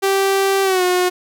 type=tone with pitch glide; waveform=sawtooth; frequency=390 to 361.8 Hz; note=G4 to F#4; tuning=-9 to -39 cents; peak=-10 dBFS; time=0.02-1.1 s; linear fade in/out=20 ms; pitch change=-130 cents; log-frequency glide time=0.63-0.83 s; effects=none